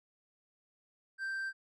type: tone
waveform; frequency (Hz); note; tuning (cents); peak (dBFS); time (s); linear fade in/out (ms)
triangle; 1568; G6; 0; -33; 1.18-1.53; 50
effects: resampled to 24000 Hz